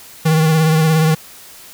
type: tone with vibrato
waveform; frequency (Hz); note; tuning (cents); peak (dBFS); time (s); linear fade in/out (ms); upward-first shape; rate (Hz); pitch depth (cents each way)
square; 158.5; D#3; +32; -11; 0.25-1.15; 10; triangle; 17; 44
effects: white hiss -39 dBFS RMS until 1.73 s